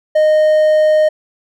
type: tone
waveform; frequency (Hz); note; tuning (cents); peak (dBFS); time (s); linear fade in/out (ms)
triangle; 617; D#5; -15; -6; 0.15-1.09; 10
effects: none